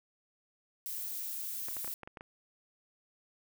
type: noise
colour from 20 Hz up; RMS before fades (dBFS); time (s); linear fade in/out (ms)
violet; -39; 0.86-1.94; 0
type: clicks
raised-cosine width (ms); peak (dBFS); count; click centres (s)
0.5; -30; 8; 1.685 / 1.768 / 1.846 / 1.877 / 2.033 / 2.075 / 2.172 / 2.209
effects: none